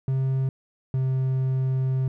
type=tone pair in turn; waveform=triangle; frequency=132.8 / 131.27 Hz; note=C3 / C3; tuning=+26 / +6 cents; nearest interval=unison; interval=20 cents; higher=first; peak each=-19 dBFS; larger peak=neither; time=0.08-0.49 / 0.94-2.08 s; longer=second; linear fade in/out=2 ms; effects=none